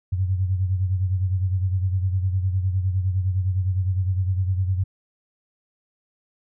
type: beating tone pair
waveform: sine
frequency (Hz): 92.5 / 102.3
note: F#2 / G#2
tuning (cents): 0 / -26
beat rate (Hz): 9.8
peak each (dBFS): -20 / -28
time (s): 0.12-4.84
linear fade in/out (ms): 10
effects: none